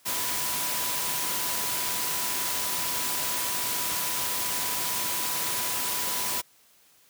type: tone in noise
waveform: sine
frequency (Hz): 987.8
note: B5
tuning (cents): 0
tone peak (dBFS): -38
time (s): 0.05-6.42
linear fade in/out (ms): 20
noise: white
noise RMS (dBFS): -29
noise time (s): 0.05-6.42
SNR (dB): -12
effects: white hiss -60 dBFS RMS until 7.09 s + high-pass 80 Hz 12 dB/octave